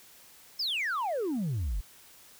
sine exponential sweep, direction down, 5410 to 40.79 Hz, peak -26 dBFS, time 0.59-1.81 s, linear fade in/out 10 ms, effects tanh soft clip ceiling -27 dBFS + white hiss -55 dBFS RMS until 2.39 s

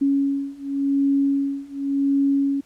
sine beating tone pair, 277.2 / 278.1 Hz, C#4 / C#4, 0 / +6 cents, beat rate 0.9 Hz, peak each -22 / -21 dBFS, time 0.01-2.61 s, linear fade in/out 10 ms, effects pink hiss -58 dBFS RMS until 2.65 s + low-pass 11000 Hz 12 dB/octave

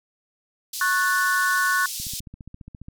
pink band-pass noise, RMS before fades -32 dBFS, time 0.73-2.2 s, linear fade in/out 5 ms, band 3900 to 16000 Hz, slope 24 dB/octave
sine chord, F# minor, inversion second, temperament equal with one note detuned, 1099.8 / 1480 / 1760 Hz, C#6 / F#6 / A6, -14 / 0 / 0 cents, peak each -24 / -21 / -27 dBFS, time 0.81-1.86 s, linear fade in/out 2 ms
click train, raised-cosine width 5 ms, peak -27 dBFS, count 14, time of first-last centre 2-2.884 s, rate 14.7 Hz
effects none

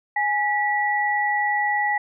sine tone pair together, 830.6 / 1948.3 Hz, G#5 / B6, 0 / -24 cents, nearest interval octave + minor third, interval 1476 cents, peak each -22 dBFS, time 0.16-1.98 s, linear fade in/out 5 ms, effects none

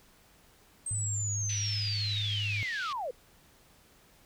sine linear sweep, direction down, 8372 to 460 Hz, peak -32 dBFS, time 0.86-3.11 s, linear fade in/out 5 ms
sine tone, 103.3 Hz, G#2, 9 cents flat, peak -32 dBFS, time 0.91-2.63 s, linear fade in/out 0 ms
white band-pass noise, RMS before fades -42 dBFS, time 1.49-2.93 s, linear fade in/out 5 ms, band 2300 to 4100 Hz, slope 24 dB/octave
effects pink hiss -61 dBFS RMS until 4.25 s

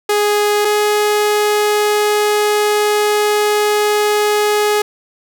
sawtooth tone pair in turn, 415.5 / 418.6 Hz, G#4 / G#4, +1 / +14 cents, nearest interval unison, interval 13 cents, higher second, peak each -8 dBFS, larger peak neither, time 0.09-0.65 / 0.65-4.82 s, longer second, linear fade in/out 5 ms, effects none

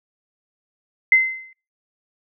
sine tone with exponential decay, 2064 Hz, C7, 24 cents flat, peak -7 dBFS, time 1.12-1.53 s, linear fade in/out 2 ms, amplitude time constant 89 ms, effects noise-tail reverb RT60 0.3 s tail -24 dB re dry

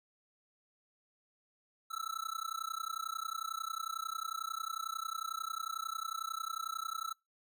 square tone with amplitude modulation, 1318.5 Hz, E6, in tune, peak -34 dBFS, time 1.9-7.14 s, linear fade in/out 20 ms, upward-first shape sine, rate 31.1 Hz, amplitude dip 100%, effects noise-tail reverb RT60 0.2 s tail -24 dB re dry

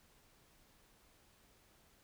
silence, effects pink hiss -68 dBFS RMS until 2.03 s

